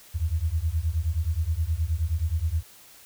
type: beating tone pair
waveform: sine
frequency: 76.2 / 85.7 Hz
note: D#2 / F2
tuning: -36 / -32 cents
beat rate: 9.5 Hz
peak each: -26 dBFS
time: 0.14-2.63 s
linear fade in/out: 20 ms
effects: white hiss -51 dBFS RMS until 3.05 s